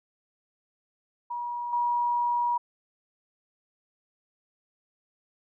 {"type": "tone with level steps", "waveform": "sine", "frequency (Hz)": 960, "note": "B5", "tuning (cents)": -49, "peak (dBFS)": [-30, -23], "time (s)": [1.3, 2.58], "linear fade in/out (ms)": 10, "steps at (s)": 1.73, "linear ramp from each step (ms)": 2, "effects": []}